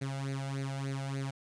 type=tone with flanger; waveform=sawtooth; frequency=136.3 Hz; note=C#3; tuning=29 cents flat; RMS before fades=-36 dBFS; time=0.01-1.31 s; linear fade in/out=10 ms; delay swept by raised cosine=0.46 to 1.46 ms; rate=3.4 Hz; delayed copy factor=+0.75; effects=resampled to 22050 Hz + 11-bit